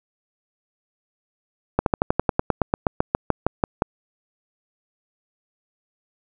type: slowing click train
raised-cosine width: 1 ms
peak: -3 dBFS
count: 18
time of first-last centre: 1.79-3.821 s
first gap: 72 ms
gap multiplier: 1.06
effects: none